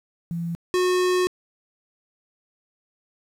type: tone pair in turn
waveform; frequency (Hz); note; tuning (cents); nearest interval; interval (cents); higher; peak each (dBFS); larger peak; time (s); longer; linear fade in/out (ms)
sine / square; 169.2 / 364.2; E3 / F#4; +45 / -27; octave + minor second; 1328; second; -25 / -19; second; 0.31-0.55 / 0.74-1.27; second; 0
effects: low-pass 10000 Hz 12 dB/octave + 9-bit